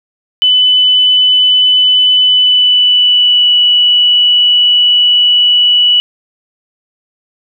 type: tone with pitch glide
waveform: sine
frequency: 3003 to 2948 Hz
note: F#7 to F#7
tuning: +25 to -7 cents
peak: -5 dBFS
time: 0.42-6 s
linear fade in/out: 0 ms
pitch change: -32 cents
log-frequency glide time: 2.26-3.54 s
effects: none